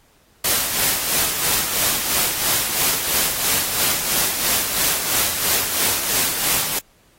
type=noise with tremolo; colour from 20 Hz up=white; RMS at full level=-18 dBFS; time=0.44-6.79 s; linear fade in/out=5 ms; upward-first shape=sine; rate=3 Hz; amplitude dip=50%; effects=pink hiss -57 dBFS RMS until 7.18 s + AAC 48 kbps